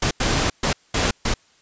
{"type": "noise bursts at uneven times", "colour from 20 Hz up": "pink", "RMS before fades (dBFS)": -20, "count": 5, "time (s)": [[0.02, 0.11], [0.2, 0.5], [0.63, 0.73], [0.94, 1.11], [1.25, 1.34]], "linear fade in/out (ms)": 5, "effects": ["white hiss -57 dBFS RMS until 1.61 s", "resampled to 16000 Hz"]}